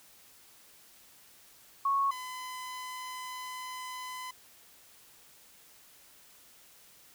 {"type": "tone pair in turn", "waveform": ["sine", "sawtooth"], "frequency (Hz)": [1104, 1012.7], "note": ["C#6", "B5"], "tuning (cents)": [-7, 43], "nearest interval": "minor second", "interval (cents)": 150, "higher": "first", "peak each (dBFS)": [-25, -35], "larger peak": "first", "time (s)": [[1.85, 2.11], [2.11, 4.31]], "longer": "second", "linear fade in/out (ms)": 5, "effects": ["white hiss -58 dBFS RMS until 7.14 s"]}